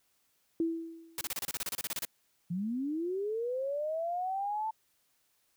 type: tone with exponential decay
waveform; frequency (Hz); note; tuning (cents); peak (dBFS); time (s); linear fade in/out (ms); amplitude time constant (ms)
sine; 329.6; E4; 0; -25; 0.6-1.29; 2; 150
type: noise bursts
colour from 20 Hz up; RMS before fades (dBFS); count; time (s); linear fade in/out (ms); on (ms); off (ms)
white; -35; 15; 1.18-2.051; 2; 31; 29
type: linear sweep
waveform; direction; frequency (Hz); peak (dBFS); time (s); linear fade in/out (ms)
sine; up; 164.81 to 891; -31; 2.5-4.71; 10
effects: white hiss -73 dBFS RMS until 5.56 s